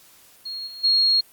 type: tone with level steps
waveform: sine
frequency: 4281 Hz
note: C8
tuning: 39 cents sharp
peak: -29 / -35 / -15 dBFS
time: 0.45-1.21 s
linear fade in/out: 10 ms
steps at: 0.66 / 0.83 s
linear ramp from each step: 20 ms
effects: white hiss -52 dBFS RMS until 1.32 s + Opus 48 kbps